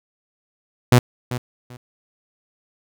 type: tone with echo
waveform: sawtooth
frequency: 123.47 Hz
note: B2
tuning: in tune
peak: -5 dBFS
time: 0.92-0.99 s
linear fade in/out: 5 ms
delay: 390 ms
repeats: 2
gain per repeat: -14 dB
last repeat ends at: 1.77 s
effects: none